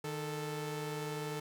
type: tone pair together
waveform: sawtooth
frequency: 153.42 / 440 Hz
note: D#3 / A4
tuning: -24 / 0 cents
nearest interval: octave + tritone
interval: 1824 cents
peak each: -36 / -36 dBFS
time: 0.04-1.4 s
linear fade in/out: 5 ms
effects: none